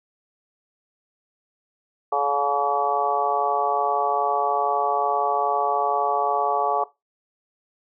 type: harmonic tone with a mistuned harmonic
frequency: 142.4 Hz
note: C#3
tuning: 47 cents sharp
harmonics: 3 / 4 / 5 / 6 / 7 / 8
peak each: -28 / -29 / -25 / -25 / -34 / -25 dBFS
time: 2.12-6.84 s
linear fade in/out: 5 ms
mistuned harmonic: 7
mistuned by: -48 cents
effects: noise-tail reverb RT60 0.2 s tail -18 dB re dry